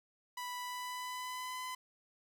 sawtooth tone with pitch glide, 987.8 to 1013.2 Hz, B5 to B5, 0 to +44 cents, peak -36 dBFS, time 0.37-1.75 s, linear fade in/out 5 ms, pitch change +44 cents, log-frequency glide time 0.59-1.63 s, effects 11-bit

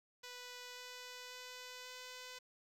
5% pulse tone with pitch steps, 494.8 / 497.7 / 500.5 / 503.4 Hz, B4 / B4 / B4 / B4, +3 / +13 / +23 / +33 cents, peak -37 dBFS, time 0.23-2.39 s, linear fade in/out 10 ms, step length 540 ms, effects low-pass 12000 Hz 12 dB/octave + 12-bit

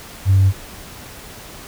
sine tone, 96.5 Hz, G2, 27 cents flat, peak -8 dBFS, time 0.25-0.53 s, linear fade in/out 50 ms, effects tanh soft clip ceiling -6 dBFS + pink hiss -37 dBFS RMS until 1.67 s

